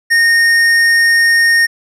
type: tone with hard clipping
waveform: sine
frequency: 1845 Hz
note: A#6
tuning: 18 cents flat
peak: -9 dBFS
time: 0.1-1.67 s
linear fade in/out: 20 ms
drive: 10 dB
effects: none